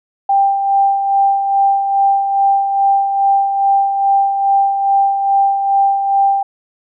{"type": "tone with tremolo", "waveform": "sine", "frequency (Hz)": 790, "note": "G5", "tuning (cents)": 13, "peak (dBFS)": -8, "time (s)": [0.29, 6.43], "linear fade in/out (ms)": 5, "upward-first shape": "sine", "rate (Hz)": 2.4, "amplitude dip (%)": 50, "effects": []}